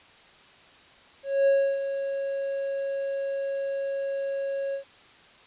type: tone with ADSR envelope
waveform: triangle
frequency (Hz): 550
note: C#5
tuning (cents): -14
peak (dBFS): -15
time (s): 1.23-4.84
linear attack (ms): 240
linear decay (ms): 310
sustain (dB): -10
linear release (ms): 100
effects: white hiss -53 dBFS RMS until 5.46 s + resampled to 8000 Hz